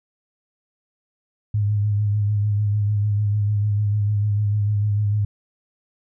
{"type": "tone with vibrato", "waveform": "sine", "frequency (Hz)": 103.83, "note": "G#2", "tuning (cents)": 0, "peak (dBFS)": -17, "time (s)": [1.54, 5.25], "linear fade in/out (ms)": 5, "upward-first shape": "sine", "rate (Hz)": 6.7, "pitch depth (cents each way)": 35, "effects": []}